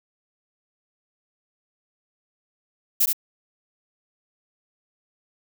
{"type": "noise with echo", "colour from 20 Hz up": "violet", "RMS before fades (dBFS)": -18, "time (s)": [3, 3.06], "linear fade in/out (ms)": 10, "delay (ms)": 71, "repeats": 1, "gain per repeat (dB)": -4, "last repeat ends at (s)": 3.131, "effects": []}